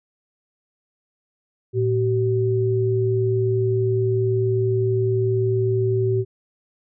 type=tone pair together; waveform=sine; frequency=113.63 / 381.8 Hz; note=A#2 / G4; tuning=-44 / -46 cents; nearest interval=octave + major sixth; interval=2098 cents; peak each=-20 / -20 dBFS; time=1.73-6.25 s; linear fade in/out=50 ms; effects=none